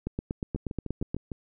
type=two click trains; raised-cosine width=3 ms; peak=-17 / -21 dBFS; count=10 / 6; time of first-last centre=0.07-1.145 / 0.56-1.318 s; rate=8.37 / 6.6 Hz; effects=none